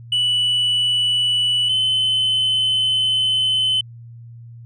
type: tone pair in turn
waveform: sine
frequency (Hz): 2960 / 3045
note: F#7 / F#7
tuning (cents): 0 / +49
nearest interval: unison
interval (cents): 49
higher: second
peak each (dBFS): -13 / -13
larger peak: neither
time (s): 0.12-1.69 / 1.69-3.81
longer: second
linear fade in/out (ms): 5
effects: tanh soft clip ceiling -14 dBFS + added 117 Hz sine -36 dBFS peak until 4.65 s